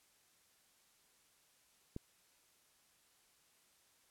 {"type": "click", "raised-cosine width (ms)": 3, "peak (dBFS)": -29, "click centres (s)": 1.964, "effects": ["white hiss -71 dBFS RMS until 4.1 s", "low-pass 12000 Hz 12 dB/octave"]}